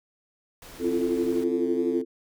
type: noise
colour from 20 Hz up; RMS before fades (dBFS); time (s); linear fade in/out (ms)
pink; -45; 0.62-1.44; 2
type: chord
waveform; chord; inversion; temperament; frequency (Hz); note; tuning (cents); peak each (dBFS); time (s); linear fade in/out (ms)
sine; F major seventh; second; equal with one note detuned; 261.6 / 337.3 / 349.2 / 440; C4 / E4 / F4 / A4; 0 / +40 / 0 / 0; -28; 0.79-2.05; 50
type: tone with vibrato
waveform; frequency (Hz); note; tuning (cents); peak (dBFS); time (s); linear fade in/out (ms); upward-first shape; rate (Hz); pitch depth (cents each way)
10% pulse; 138.59; C#3; 0; -37; 0.84-2.02; 5; sine; 3.2; 84
effects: none